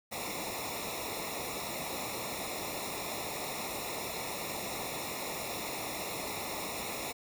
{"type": "noise with comb filter", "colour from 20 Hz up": "pink", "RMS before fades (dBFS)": -38, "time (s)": [0.11, 7.13], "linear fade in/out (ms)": 20, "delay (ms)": 0.64, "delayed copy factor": -1, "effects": []}